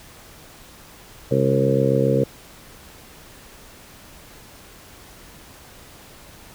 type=harmonic tone with a mistuned harmonic; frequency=67.2 Hz; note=C2; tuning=47 cents sharp; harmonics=2 / 3 / 4 / 5 / 6 / 7 / 8; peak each=-21 / -25 / -25 / -28 / -26 / -21 / -23 dBFS; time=1.31-2.24 s; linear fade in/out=5 ms; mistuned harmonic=2; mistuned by=-22 cents; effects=pink hiss -45 dBFS RMS until 6.54 s